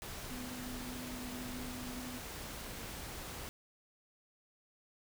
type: tone in noise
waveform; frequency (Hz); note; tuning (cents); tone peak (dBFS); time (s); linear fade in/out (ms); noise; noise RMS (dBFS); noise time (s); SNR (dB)
sine; 249.4; B3; +17; -44; 0.31-2.19; 0; pink; -45; 0.02-3.49; -2
effects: none